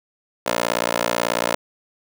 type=tone with high-pass filter; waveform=15% pulse; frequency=58.27 Hz; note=A#1; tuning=in tune; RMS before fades=-22 dBFS; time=0.46-1.55 s; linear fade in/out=5 ms; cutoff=530 Hz; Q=1.1; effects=none